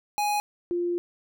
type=tone pair in turn; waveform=square / sine; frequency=830.6 / 349.2 Hz; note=G#5 / F4; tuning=0 / 0 cents; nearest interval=octave + minor third; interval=1500 cents; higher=first; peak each=-24 dBFS; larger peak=neither; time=0.18-0.4 / 0.71-0.98 s; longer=second; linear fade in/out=0 ms; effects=none